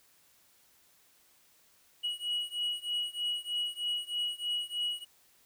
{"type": "beating tone pair", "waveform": "triangle", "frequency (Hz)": [2912, 2915.2], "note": ["F#7", "F#7"], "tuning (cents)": [-28, -26], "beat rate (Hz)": 3.2, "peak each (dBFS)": [-33, -34], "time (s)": [2.03, 5.05], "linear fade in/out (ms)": 20, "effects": ["white hiss -65 dBFS RMS until 5.45 s"]}